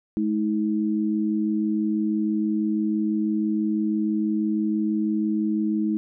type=tone pair together; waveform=sine; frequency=212.8 / 318.9 Hz; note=G#3 / D#4; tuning=+42 / +43 cents; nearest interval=perfect fifth; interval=701 cents; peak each=-23 / -24 dBFS; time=0.17-5.97 s; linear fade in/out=0 ms; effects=none